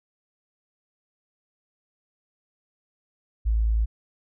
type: tone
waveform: sine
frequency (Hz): 55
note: A1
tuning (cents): 0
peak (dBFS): -19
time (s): 3.45-3.86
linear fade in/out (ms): 20
effects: none